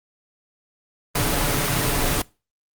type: noise with comb filter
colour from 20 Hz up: pink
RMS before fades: -21 dBFS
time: 1.15-2.22 s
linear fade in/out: 5 ms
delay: 7 ms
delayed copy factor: +0.5
effects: noise-tail reverb RT60 0.3 s tail -23 dB re dry + Opus 24 kbps